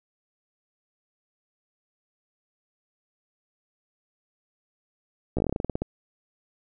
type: slowing click train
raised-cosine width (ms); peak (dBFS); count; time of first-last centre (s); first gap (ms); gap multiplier
2; -13; 14; 5.37-5.82; 15; 1.13
effects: none